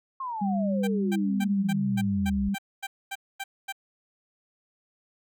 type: exponential sweep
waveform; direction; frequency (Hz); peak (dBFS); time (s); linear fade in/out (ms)
sine; down; 1090 to 61.74; -30; 0.2-2.49; 5
type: tone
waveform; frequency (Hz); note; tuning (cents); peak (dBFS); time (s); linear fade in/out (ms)
sine; 198.4; G3; +21; -24; 0.41-2.55; 10
type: tone bursts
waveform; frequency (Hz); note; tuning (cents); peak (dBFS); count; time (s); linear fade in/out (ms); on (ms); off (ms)
15% pulse; 784; G5; 0; -25; 11; 0.83-3.725; 10; 45; 240
effects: none